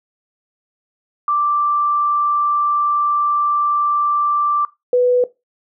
sine tone pair in turn, 1174.7 / 494.8 Hz, D6 / B4, 0 / +3 cents, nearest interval octave + minor third, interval 1497 cents, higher first, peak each -14 / -10 dBFS, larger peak second, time 1.28-4.65 / 4.93-5.24 s, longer first, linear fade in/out 2 ms, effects noise-tail reverb RT60 0.2 s tail -17 dB re dry

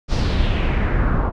brown noise with low-pass filter sweep, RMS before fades -18 dBFS, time 0.08-1.32 s, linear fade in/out 50 ms, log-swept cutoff 5500 to 1100 Hz, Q 2.6, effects none

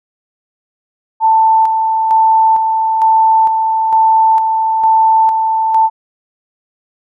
sine tone with tremolo, 887 Hz, A5, 14 cents sharp, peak -6 dBFS, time 1.2-5.9 s, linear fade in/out 50 ms, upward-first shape square, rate 1.1 Hz, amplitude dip 40%, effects none

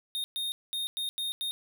square tone bursts at uneven times, 3690 Hz, A#7, 18 cents flat, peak -31 dBFS, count 6, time 0.15-0.24 / 0.36-0.52 / 0.73-0.87 / 0.97-1.09 / 1.18-1.32 / 1.41-1.51 s, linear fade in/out 0 ms, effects none

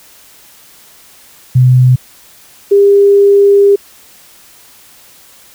sine tone pair in turn, 126.9 / 401.3 Hz, B2 / G4, +47 / +41 cents, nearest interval octave + minor sixth, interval 1994 cents, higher second, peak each -3 dBFS, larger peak neither, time 1.55-1.96 / 2.71-3.76 s, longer second, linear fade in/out 10 ms, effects white hiss -41 dBFS RMS until 5.54 s

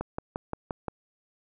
click train, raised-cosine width 1 ms, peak -17 dBFS, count 6, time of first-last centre 0.01-0.883 s, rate 5.73 Hz, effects none

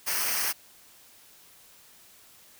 white noise with comb filter, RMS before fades -28 dBFS, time 0.06-0.53 s, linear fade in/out 20 ms, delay 0.27 ms, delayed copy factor -0.65, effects white hiss -55 dBFS RMS until 2.59 s

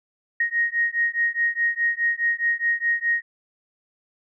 sine beating tone pair, 1869 / 1873.8 Hz, A#6 / A#6, +4 / +8 cents, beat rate 4.8 Hz, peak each -23 dBFS, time 0.4-3.22 s, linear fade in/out 5 ms, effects none

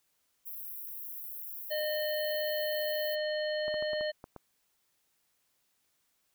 white high-pass noise, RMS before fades -42 dBFS, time 0.45-3.16 s, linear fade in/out 20 ms, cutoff 12000 Hz, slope 48 dB/octave
harmonic tone, 610 Hz, D#5, 34 cents flat, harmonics 1 / 3 / 5 / 7, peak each -31 / -39 / -43 / -42 dBFS, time 1.7-4.12 s, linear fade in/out 20 ms
clicks, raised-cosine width 1 ms, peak -30 dBFS, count 7, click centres 3.681 / 3.742 / 3.825 / 3.933 / 4.01 / 4.241 / 4.363 s
effects white hiss -75 dBFS RMS until 6.34 s

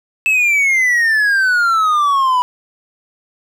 triangle exponential sweep, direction down, 2635 to 979 Hz, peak -9 dBFS, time 0.26-2.42 s, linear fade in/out 0 ms, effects none

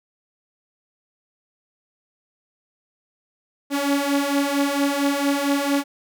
sawtooth beating tone pair, 279 / 283.4 Hz, C#4 / C#4, +11 / +38 cents, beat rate 4.4 Hz, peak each -20 / -17 dBFS, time 3.7-5.84 s, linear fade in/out 50 ms, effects none

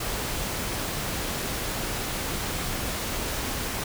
pink noise, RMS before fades -30 dBFS, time 0-3.84 s, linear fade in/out 5 ms, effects none

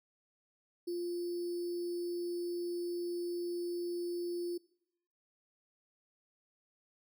sine tone with sample-and-hold, 348.8 Hz, F4, 2 cents flat, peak -34 dBFS, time 0.87-4.58 s, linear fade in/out 10 ms, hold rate 4900 Hz, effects noise-tail reverb RT60 0.8 s tail -23 dB re dry

